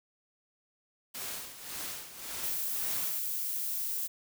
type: noise with tremolo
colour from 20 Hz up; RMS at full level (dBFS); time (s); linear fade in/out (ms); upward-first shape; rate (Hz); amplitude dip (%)
white; -38; 1.14-3.2; 10; sine; 1.8; 70
type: noise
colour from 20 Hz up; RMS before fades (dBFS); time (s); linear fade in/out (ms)
violet; -34; 2.42-4.08; 20
effects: none